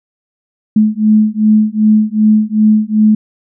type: beating tone pair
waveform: sine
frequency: 213.4 / 216 Hz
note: G#3 / A3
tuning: +47 / -32 cents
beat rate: 2.6 Hz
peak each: -10 dBFS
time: 0.76-3.15 s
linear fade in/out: 5 ms
effects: none